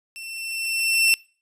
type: tone with level ramp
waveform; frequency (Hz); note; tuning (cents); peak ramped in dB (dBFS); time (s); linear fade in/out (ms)
sawtooth; 2693; E7; +36; -32 to -11; 0.16-1.14; 0
effects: noise-tail reverb RT60 0.4 s tail -25 dB re dry + resampled to 32000 Hz